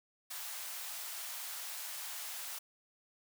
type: high-pass noise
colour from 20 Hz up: white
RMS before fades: -43 dBFS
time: 0.3-2.59 s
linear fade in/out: 10 ms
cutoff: 660 Hz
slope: 24 dB/octave
effects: none